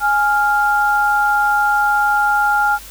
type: tone pair together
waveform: sine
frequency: 830.6 / 1396.9 Hz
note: G#5 / F6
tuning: 0 / 0 cents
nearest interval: major sixth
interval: 900 cents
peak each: -15 dBFS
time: 0-2.79 s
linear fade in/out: 50 ms
effects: added 50 Hz sine -40 dBFS peak until 2.9 s + white hiss -37 dBFS RMS until 2.9 s